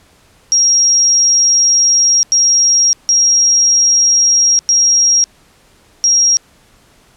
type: tone bursts at uneven times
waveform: sine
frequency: 5620 Hz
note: F8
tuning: 10 cents sharp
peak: -7 dBFS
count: 5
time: 0.52-2.23 / 2.32-2.93 / 3.09-4.59 / 4.69-5.24 / 6.04-6.37 s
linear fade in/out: 0 ms
effects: pink hiss -49 dBFS RMS until 7.16 s + low-pass 11000 Hz 12 dB/octave